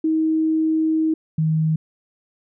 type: tone pair in turn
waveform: sine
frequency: 317.1 / 157.91 Hz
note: D#4 / D#3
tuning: +33 / +26 cents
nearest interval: octave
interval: 1207 cents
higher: first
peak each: -16 dBFS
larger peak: neither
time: 0.04-1.14 / 1.38-1.76 s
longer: first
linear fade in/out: 5 ms
effects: none